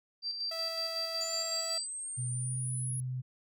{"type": "tone with tremolo", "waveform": "sine", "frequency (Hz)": 4699, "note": "D8", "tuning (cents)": 0, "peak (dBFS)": -32, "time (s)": [0.22, 1.87], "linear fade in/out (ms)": 50, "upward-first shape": "square", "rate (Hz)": 5.4, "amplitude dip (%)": 45}
{"type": "tone", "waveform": "sawtooth", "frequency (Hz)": 656, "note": "E5", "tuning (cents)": -9, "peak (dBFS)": -35, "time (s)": [0.51, 1.78], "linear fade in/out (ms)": 5}
{"type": "exponential sweep", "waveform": "sine", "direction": "up", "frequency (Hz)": [7040, 10548], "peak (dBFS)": -37, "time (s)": [1.21, 3], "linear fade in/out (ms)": 0}
{"type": "tone with pitch glide", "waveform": "sine", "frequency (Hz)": [123.47, 127.75], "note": ["B2", "C3"], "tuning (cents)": [0, -41], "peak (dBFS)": -33, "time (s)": [2.17, 3.22], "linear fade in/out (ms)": 20, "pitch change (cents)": 59, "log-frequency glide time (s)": [2.3, 2.53]}
{"effects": []}